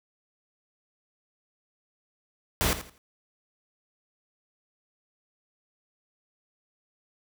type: noise with echo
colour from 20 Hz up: pink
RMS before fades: -25 dBFS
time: 2.61-2.73 s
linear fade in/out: 0 ms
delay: 83 ms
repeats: 3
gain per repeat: -12 dB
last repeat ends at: 2.979 s
effects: none